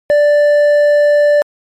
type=tone with hard clipping; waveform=sine; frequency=587.3 Hz; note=D5; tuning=in tune; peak=-8 dBFS; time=0.1-1.42 s; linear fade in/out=0 ms; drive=5 dB; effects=MP3 64 kbps